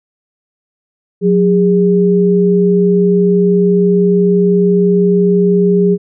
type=tone pair together; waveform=sine; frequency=181.5 / 407.5 Hz; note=F#3 / G#4; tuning=-33 / -33 cents; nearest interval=octave + major second; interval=1400 cents; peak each=-10 dBFS; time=1.21-5.98 s; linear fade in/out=50 ms; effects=none